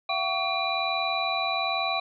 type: tone cluster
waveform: sine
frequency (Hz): 677 / 758 / 1132 / 2394 / 3943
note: E5 / F#5 / C#6 / D7 / B7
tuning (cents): +46 / +42 / +36 / +33 / -4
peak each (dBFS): -31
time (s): 0.09-2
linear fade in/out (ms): 5
effects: none